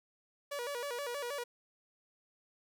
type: tone with vibrato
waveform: sawtooth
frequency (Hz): 525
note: C5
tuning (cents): +6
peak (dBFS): -33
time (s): 0.51-1.44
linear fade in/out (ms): 10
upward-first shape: square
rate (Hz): 6.3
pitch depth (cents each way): 150
effects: none